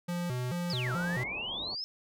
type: tone with vibrato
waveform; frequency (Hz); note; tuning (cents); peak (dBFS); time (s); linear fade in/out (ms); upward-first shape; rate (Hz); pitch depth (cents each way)
square; 147.9; D3; +13; -32; 0.08-1.24; 10; square; 2.3; 290
type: exponential two-way sweep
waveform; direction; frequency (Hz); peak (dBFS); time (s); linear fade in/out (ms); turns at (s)
sine; down then up; 5330 to 1288 to 5330; -34; 0.7-1.84; 0; 0.93
type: low-pass noise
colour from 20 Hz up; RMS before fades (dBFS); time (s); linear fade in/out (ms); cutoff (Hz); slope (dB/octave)
white; -45; 0.86-1.75; 5; 1100; 96
effects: none